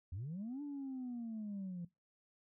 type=linear two-way sweep; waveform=sine; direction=up then down; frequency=79.3 to 293.7 to 170.2 Hz; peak=-39 dBFS; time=0.12-1.85 s; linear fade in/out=5 ms; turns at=0.62 s; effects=noise-tail reverb RT60 0.2 s tail -20 dB re dry + tanh soft clip ceiling -38 dBFS